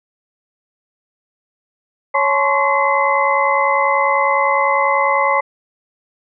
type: tone cluster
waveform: sine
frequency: 555 / 862 / 1043 / 1113 / 2046 Hz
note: C#5 / A5 / C6 / C#6 / C7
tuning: +2 / -36 / -6 / +7 / -39 cents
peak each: -19 dBFS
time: 2.14-5.41 s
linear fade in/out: 10 ms
effects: none